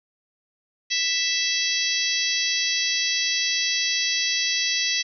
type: harmonic tone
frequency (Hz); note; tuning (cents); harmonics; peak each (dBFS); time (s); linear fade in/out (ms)
659.3; E5; 0; 3 / 4 / 5 / 6 / 7 / 8 / 9; -29 / -29 / -29 / -29 / -29 / -29 / -29; 0.9-5.03; 20
effects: none